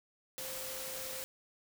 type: tone in noise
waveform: sine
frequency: 523.3 Hz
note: C5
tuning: in tune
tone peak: -47 dBFS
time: 0.38-1.24 s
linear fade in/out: 0 ms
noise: white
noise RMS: -42 dBFS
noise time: 0.38-1.24 s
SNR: -8 dB
effects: none